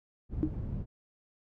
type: low-pass noise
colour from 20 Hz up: white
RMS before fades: -36 dBFS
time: 0.29-0.86 s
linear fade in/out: 50 ms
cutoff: 120 Hz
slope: 12 dB/octave
type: tone with exponential decay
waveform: sine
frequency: 308.1 Hz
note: D#4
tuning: 17 cents flat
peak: -21 dBFS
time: 0.43-0.54 s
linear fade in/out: 0 ms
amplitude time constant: 23 ms
effects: none